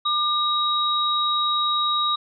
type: tone pair together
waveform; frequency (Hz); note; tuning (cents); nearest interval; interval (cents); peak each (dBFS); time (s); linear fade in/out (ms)
sine; 1200 / 3810; D6 / A#7; +37 / +37; octave + minor sixth; 2000; -22; 0.05-2.16; 10
effects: none